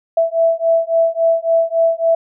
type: beating tone pair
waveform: sine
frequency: 659.3 / 662.9 Hz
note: E5 / E5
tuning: 0 / +10 cents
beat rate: 3.6 Hz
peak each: -15 dBFS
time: 0.17-2.15 s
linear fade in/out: 5 ms
effects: none